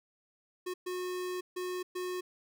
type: tone bursts at uneven times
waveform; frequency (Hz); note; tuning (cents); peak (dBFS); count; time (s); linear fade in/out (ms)
square; 363.4; F#4; -31; -35; 4; 0.66-0.74 / 0.86-1.41 / 1.56-1.83 / 1.95-2.21; 10
effects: none